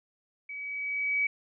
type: tone with level ramp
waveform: sine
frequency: 2276 Hz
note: C#7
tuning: 45 cents sharp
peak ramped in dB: -37 to -23 dBFS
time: 0.49-1.27 s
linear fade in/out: 5 ms
effects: none